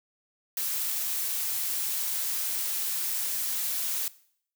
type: noise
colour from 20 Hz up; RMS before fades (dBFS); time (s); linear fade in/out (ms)
blue; -30; 0.57-4.08; 2
effects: noise-tail reverb RT60 0.6 s tail -19 dB re dry